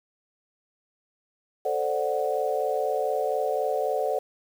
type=chord; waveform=sine; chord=D dominant seventh; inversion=second; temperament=equal; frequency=440 / 523.3 / 587.3 / 740 Hz; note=A4 / C5 / D5 / F#5; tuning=0 / 0 / 0 / 0 cents; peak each=-29 dBFS; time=1.65-4.19 s; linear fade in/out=5 ms; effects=8-bit